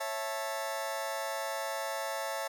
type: chord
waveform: sawtooth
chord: A major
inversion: first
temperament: just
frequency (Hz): 550 / 660 / 880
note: C#5 / E5 / A5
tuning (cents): -14 / +2 / 0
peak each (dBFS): -34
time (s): 0-2.48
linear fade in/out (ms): 10
effects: none